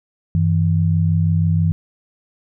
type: tone pair together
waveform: sine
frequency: 95.7 / 161.93 Hz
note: G2 / E3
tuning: -41 / -31 cents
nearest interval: major sixth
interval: 910 cents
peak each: -16 dBFS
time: 0.35-1.72 s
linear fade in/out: 0 ms
effects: none